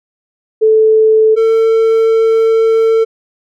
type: tone pair in turn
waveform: sine / triangle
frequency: 437.8 / 448.8 Hz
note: A4 / A4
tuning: -9 / +34 cents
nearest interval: unison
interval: 43 cents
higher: second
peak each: -5 dBFS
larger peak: neither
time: 0.61-1.36 / 1.36-3.05 s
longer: second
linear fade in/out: 20 ms
effects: none